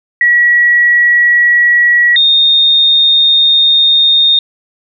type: tone pair in turn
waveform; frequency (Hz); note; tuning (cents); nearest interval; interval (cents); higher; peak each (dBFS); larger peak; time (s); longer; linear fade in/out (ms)
sine; 1925 / 3676; B6 / A#7; -45 / -25; major seventh; 1120; second; -5; neither; 0.21-2.16 / 2.16-4.39; second; 2
effects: none